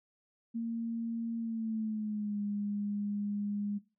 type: tone with pitch glide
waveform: sine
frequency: 230 to 204.9 Hz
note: A#3 to G#3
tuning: -23 to -23 cents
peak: -32 dBFS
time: 0.54-3.79 s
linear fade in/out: 20 ms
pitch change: -200 cents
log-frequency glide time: 1.38-2.4 s
effects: noise-tail reverb RT60 0.3 s tail -19 dB re dry